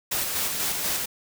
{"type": "noise with tremolo", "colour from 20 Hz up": "white", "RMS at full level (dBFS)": -26, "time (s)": [0.11, 1.06], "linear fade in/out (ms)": 10, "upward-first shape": "square", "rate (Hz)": 4.1, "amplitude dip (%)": 30, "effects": []}